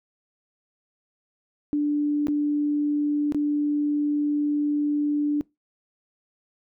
sine tone with dropouts, 293.9 Hz, D4, 1 cent sharp, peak -20 dBFS, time 1.73-5.41 s, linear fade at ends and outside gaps 0 ms, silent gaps 2.27-2.283 / 3.322-3.346 s, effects noise-tail reverb RT60 0.2 s tail -23 dB re dry

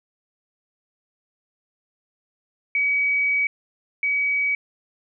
sine tone pair in turn, 2270 / 2270 Hz, C#7 / C#7, +41 / +41 cents, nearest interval unison, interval 0 cents, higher neither, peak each -18 / -19 dBFS, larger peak first, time 2.75-3.47 / 4.03-4.55 s, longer first, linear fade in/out 2 ms, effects none

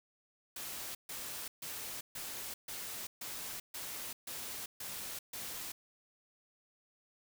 white noise bursts, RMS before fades -43 dBFS, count 10, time 0.56-5.72 s, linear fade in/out 5 ms, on 390 ms, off 140 ms, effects none

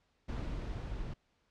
brown noise with level ramp, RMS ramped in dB -37 to -41 dBFS, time 0.28-1.14 s, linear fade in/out 10 ms, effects pink hiss -75 dBFS RMS until 1.5 s + low-pass 5000 Hz 12 dB/octave

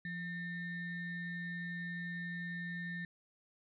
triangle ring-modulated tone, 987.8 Hz, B5, in tune, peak -34 dBFS, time 0.05-3.05 s, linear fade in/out 2 ms, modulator 815 Hz, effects resampled to 11025 Hz

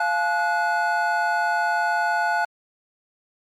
triangle tone cluster, 696 / 857 / 1467 Hz, F5 / A5 / F#6, -6 / -46 / -15 cents, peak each -23 / -22 / -22 dBFS, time 0-2.45 s, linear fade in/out 5 ms, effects Opus 48 kbps

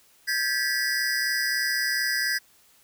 square tone cluster, 1587 / 1710 / 1954 / 4982 Hz, G6 / A6 / B6 / D#8, +21 / -50 / -19 / +1 cents, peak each -30 dBFS, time 0.27-2.39 s, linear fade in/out 20 ms, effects white hiss -59 dBFS RMS until 2.83 s

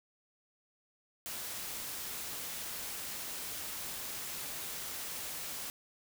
white noise, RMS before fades -41 dBFS, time 1.26-5.7 s, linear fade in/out 0 ms, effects none

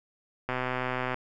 click train, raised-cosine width 0.5 ms, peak -15 dBFS, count 84, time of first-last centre 0.49-1.144 s, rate 127 Hz, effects none

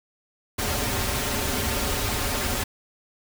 pink noise with comb filter, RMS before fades -26 dBFS, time 0.58-2.64 s, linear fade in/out 10 ms, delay 6.1 ms, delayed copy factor -0.8, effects none

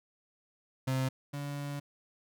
35% pulse tone pair in turn, 131.3 / 143.23 Hz, C3 / D3, +6 / -43 cents, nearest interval major second, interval 151 cents, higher second, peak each -27 / -34 dBFS, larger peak first, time 0.87-1.09 / 1.33-1.8 s, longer second, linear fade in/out 10 ms, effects none

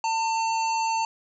harmonic tone, 899 Hz, A5, 37 cents sharp, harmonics 1 / 3 / 5 / 7 / 8, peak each -23 / -33 / -37 / -40 / -41 dBFS, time 0.04-1.05 s, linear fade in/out 2 ms, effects none

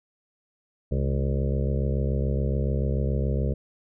harmonic tone with a mistuned harmonic, 67 Hz, C2, 42 cents sharp, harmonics 1 / 2 / 3 / 5 / 6 / 7 / 8 / 9, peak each -25 / -27 / -32 / -39 / -36 / -36 / -37 / -41 dBFS, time 0.91-3.54 s, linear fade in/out 10 ms, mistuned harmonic 3, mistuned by +96 cents, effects none

